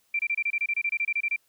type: tone bursts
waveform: sine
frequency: 2355 Hz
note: D7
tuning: 4 cents sharp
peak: -23 dBFS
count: 16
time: 0.14-1.362 s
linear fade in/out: 5 ms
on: 52 ms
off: 26 ms
effects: white hiss -68 dBFS RMS until 1.48 s